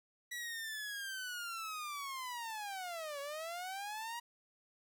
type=linear two-way sweep; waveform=sawtooth; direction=down then up; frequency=1953 to 554.4 to 958 Hz; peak=-37 dBFS; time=0.31-4.2 s; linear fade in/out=10 ms; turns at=3.2 s; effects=12-bit